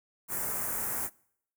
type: band-stop noise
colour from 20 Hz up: white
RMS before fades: -33 dBFS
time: 0.28-1.1 s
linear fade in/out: 50 ms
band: 1800 to 7700 Hz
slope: 24 dB/octave
effects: noise-tail reverb RT60 0.7 s tail -25 dB re dry